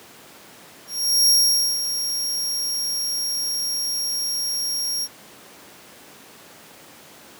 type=tone with ADSR envelope; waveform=sawtooth; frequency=5588 Hz; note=F8; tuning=in tune; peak=-10 dBFS; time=0.87-5.08 s; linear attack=420 ms; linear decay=490 ms; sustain=-10 dB; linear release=46 ms; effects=pink hiss -45 dBFS RMS until 7.39 s + high-pass 200 Hz 12 dB/octave